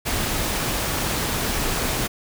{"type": "noise", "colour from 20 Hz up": "pink", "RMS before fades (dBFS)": -24, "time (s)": [0.05, 2.08], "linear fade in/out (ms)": 20, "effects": []}